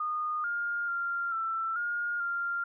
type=tone with pitch steps; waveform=sine; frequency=1227 / 1411 / 1389 / 1335 / 1422 / 1392 Hz; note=D#6 / F6 / F6 / E6 / F6 / F6; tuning=-25 / +17 / -10 / +22 / +31 / -6 cents; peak=-29 dBFS; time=0-2.64 s; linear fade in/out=5 ms; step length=440 ms; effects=none